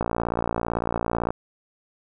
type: click train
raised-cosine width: 1 ms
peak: -10 dBFS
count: 76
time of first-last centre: 0.01-1.305 s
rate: 57.9 Hz
effects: none